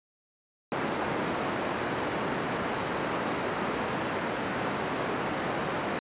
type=band-pass noise; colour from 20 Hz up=pink; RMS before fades=-31 dBFS; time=0.72-5.99 s; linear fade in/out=0 ms; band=210 to 1800 Hz; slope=12 dB/octave; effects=resampled to 8000 Hz